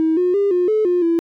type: tone with pitch steps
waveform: triangle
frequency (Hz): 319.8 / 359.8 / 401.8 / 357.2 / 431.4 / 355.2 / 334.8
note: D#4 / F#4 / G4 / F4 / A4 / F4 / E4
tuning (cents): +48 / -48 / +43 / +39 / -34 / +29 / +27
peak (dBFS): -10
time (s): 0-1.19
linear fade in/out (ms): 0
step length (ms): 170
effects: tanh soft clip ceiling -11 dBFS